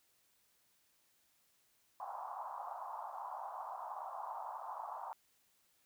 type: band-pass noise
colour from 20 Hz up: pink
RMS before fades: -45 dBFS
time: 2-5.13 s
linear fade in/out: 0 ms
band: 730 to 1100 Hz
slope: 48 dB/octave
effects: white hiss -74 dBFS RMS until 5.85 s